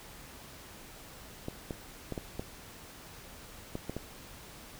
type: clicks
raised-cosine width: 2 ms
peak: -22 dBFS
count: 8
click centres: 1.484 / 1.708 / 2.123 / 2.178 / 2.395 / 3.754 / 3.896 / 3.966 s
effects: pink hiss -50 dBFS RMS until 4.79 s